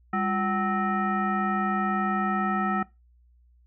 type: tone with frequency modulation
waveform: sine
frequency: 753 Hz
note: F#5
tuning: 30 cents sharp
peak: -23 dBFS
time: 0.13-2.83 s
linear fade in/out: 5 ms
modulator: 552 Hz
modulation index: 1.6
effects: noise-tail reverb RT60 0.2 s tail -20 dB re dry + added 60 Hz sine -56 dBFS peak until 3.66 s